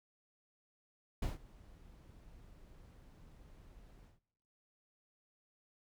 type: noise with ADSR envelope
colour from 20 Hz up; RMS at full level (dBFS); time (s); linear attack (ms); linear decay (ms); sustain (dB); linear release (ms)
brown; -34; 1.22-4.2; 6; 150; -24; 150
effects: noise-tail reverb RT60 1.0 s tail -24 dB re dry